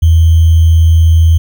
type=tone with sample-and-hold; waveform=sine; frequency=81.9 Hz; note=E2; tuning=11 cents flat; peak=-3 dBFS; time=0.02-1.38 s; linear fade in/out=10 ms; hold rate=3150 Hz; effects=none